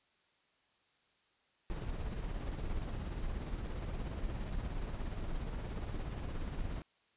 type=noise with tremolo; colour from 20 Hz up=brown; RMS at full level=-37 dBFS; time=1.7-6.82 s; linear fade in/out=0 ms; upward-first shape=sine; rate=17 Hz; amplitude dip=40%; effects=white hiss -73 dBFS RMS until 7.16 s + resampled to 8000 Hz